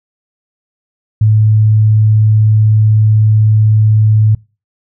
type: tone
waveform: sine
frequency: 108 Hz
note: A2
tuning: 32 cents flat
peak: -5 dBFS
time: 1.21-4.35 s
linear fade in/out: 5 ms
effects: noise-tail reverb RT60 0.3 s tail -24 dB re dry